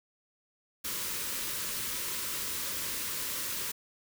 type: band-stop noise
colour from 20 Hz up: white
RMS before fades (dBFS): -35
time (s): 0.84-3.72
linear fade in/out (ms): 10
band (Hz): 590 to 900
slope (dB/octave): 96
effects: none